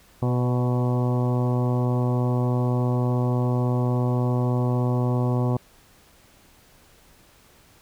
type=harmonic tone with a mistuned harmonic; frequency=123.47 Hz; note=B2; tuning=in tune; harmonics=1 / 2 / 3 / 4 / 5 / 6 / 7 / 8 / 9; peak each=-21 / -27 / -31 / -33 / -35 / -37 / -38 / -39 / -40 dBFS; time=0.22-5.57 s; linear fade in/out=5 ms; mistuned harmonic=4; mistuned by=+21 cents; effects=pink hiss -55 dBFS RMS until 7.81 s